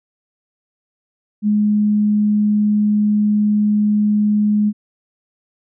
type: tone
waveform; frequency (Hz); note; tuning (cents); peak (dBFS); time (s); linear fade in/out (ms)
sine; 209.4; G#3; +15; -12; 1.42-4.73; 50
effects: none